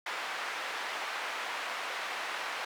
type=band-pass noise; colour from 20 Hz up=white; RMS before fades=-37 dBFS; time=0.06-2.65 s; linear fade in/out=5 ms; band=700 to 2000 Hz; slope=12 dB/octave; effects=none